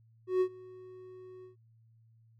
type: tone with ADSR envelope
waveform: triangle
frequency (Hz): 370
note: F#4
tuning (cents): 0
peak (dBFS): -21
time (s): 0.27-1.56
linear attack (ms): 140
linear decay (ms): 73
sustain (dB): -24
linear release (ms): 120
effects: added 113 Hz sine -60 dBFS peak until 2.39 s